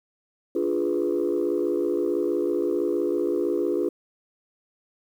sine chord, D diminished seventh, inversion none, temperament equal, 293.7 / 349.2 / 415.3 / 493.9 Hz, D4 / F4 / Ab4 / Cb5, 0 / 0 / 0 / 0 cents, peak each -28 / -24 / -26 / -29 dBFS, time 0.55-3.89 s, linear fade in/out 5 ms, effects tanh soft clip ceiling -15 dBFS + 9-bit

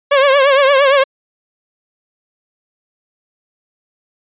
sawtooth tone with vibrato, 551 Hz, C#5, 11 cents flat, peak -4 dBFS, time 0.11-1.04 s, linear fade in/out 10 ms, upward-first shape triangle, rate 8.7 Hz, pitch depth 100 cents each way, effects resampled to 8000 Hz

